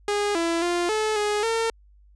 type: tone with pitch steps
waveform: sawtooth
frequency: 411 / 334.9 / 348.8 / 432.2 / 417.2 / 454.2 Hz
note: G#4 / E4 / F4 / A4 / G#4 / A#4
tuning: -18 / +27 / -2 / -31 / +8 / -45 cents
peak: -18 dBFS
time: 0.08-1.7 s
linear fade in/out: 2 ms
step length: 270 ms
effects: added 50 Hz sine -51 dBFS peak until 2.15 s + resampled to 22050 Hz